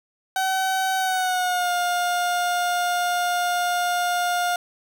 30% pulse tone with pitch glide, 760 to 709.1 Hz, F#5 to F5, +46 to +26 cents, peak -18 dBFS, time 0.36-4.56 s, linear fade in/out 2 ms, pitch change -120 cents, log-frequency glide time 0.97-1.72 s, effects none

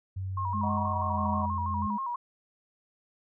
sine tone with pitch glide, 94.9 to 88.03 Hz, F#2 to F2, +44 to +14 cents, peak -31 dBFS, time 0.16-1.87 s, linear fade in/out 10 ms, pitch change -130 cents, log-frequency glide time 0.83-1.22 s
sine tone with vibrato, 1015 Hz, B5, 47 cents sharp, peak -30 dBFS, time 0.37-2.16 s, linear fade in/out 5 ms, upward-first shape square, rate 6.2 Hz, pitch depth 95 cents each way
sine tone with tremolo, 208.5 Hz, G#3, 7 cents sharp, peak -30 dBFS, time 0.53-1.98 s, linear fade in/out 20 ms, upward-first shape sine, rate 1.6 Hz, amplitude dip 75%
sine chord, D# minor seventh, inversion none, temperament just, 622.3 / 746.7 / 933.4 / 1120.1 Hz, D#5 / F#5 / A#5 / C#6, 0 / +16 / +2 / +18 cents, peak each -38 dBFS, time 0.63-1.46 s, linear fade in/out 5 ms
effects none

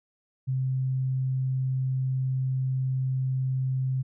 sine tone, 130.81 Hz, C3, in tune, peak -24 dBFS, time 0.47-4.03 s, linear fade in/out 20 ms, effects none

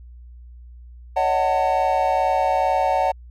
triangle chord, D# half-diminished seventh, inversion third, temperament just, 560 / 622.3 / 746.7 / 896 Hz, C#5 / D#5 / F#5 / A5, +18 / 0 / +16 / +31 cents, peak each -22 / -24 / -18 / -21 dBFS, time 1.16-3.12 s, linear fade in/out 10 ms, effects added 60 Hz sine -39 dBFS peak until 3.3 s

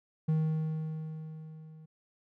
triangle tone with level ramp, 157.4 Hz, D#3, 20 cents sharp, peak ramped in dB -22 to -47 dBFS, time 0.28-1.86 s, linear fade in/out 10 ms, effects none

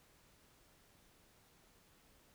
silence, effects pink hiss -68 dBFS RMS until 2.34 s

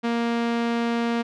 sawtooth tone with low-pass filter, 234 Hz, A#3, 7 cents sharp, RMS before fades -24 dBFS, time 0.03-1.23 s, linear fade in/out 20 ms, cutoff 3700 Hz, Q 0.72, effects none

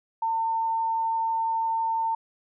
sine tone, 903 Hz, A5, 45 cents sharp, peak -23 dBFS, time 0.22-2.15 s, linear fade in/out 5 ms, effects none

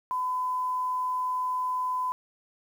sine tone, 1009 Hz, B5, 37 cents sharp, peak -26 dBFS, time 0.11-2.12 s, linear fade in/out 0 ms, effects 9-bit

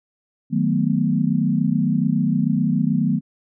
sine chord, B dominant seventh, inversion first, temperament equal, 155.56 / 185 / 220 / 246.9 Hz, D#3 / F#3 / A3 / B3, 0 / 0 / 0 / 0 cents, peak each -22 dBFS, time 0.5-3.21 s, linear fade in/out 50 ms, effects none

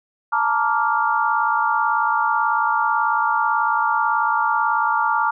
sine chord, Bb major seventh, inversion third, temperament just, 874.1 / 932.3 / 1165.4 / 1398.5 Hz, A5 / Bb5 / D6 / F6, -12 / 0 / -14 / +2 cents, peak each -22 dBFS, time 0.32-5.31 s, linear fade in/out 10 ms, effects none

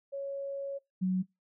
sine tone pair in turn, 554.4 / 185.5 Hz, C#5 / F#3, 0 / +5 cents, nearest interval octave + perfect fifth, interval 1895 cents, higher first, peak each -34 / -26 dBFS, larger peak second, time 0.12-0.79 / 1.01-1.23 s, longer first, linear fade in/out 20 ms, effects noise-tail reverb RT60 0.2 s tail -23 dB re dry

